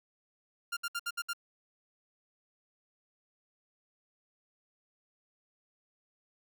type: tone bursts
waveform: sawtooth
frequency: 1396.9 Hz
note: F6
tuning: in tune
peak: -29 dBFS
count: 6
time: 0.72-1.334 s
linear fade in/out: 10 ms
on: 49 ms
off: 64 ms
effects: none